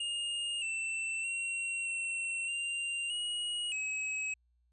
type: tone with pitch steps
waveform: square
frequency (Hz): 2837 / 2676 / 2735 / 2715 / 2782 / 2894 / 2558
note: F7 / E7 / F7 / F7 / F7 / F#7 / D#7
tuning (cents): +27 / +25 / -37 / -50 / -7 / -39 / +47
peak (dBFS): -34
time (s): 0-4.34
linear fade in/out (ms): 5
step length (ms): 620
effects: added 60 Hz sine -69 dBFS peak until 4.72 s + resampled to 24000 Hz